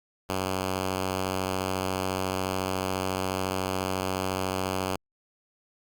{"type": "tone", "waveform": "5% pulse", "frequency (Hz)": 94.1, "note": "F#2", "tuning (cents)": 30, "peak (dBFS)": -16, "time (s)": [0.29, 4.96], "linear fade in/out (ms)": 5, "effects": ["Opus 48 kbps"]}